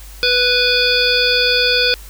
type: harmonic tone with a mistuned harmonic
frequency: 493.9 Hz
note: B4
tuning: in tune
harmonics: 1 / 3 / 5 / 7 / 9 / 10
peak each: -19 / -19 / -19 / -19 / -19 / -19 dBFS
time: 0.23-1.94 s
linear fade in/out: 0 ms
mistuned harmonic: 10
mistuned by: -17 cents
effects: added 50 Hz sine -34 dBFS peak until 2.09 s + white hiss -41 dBFS RMS until 2.09 s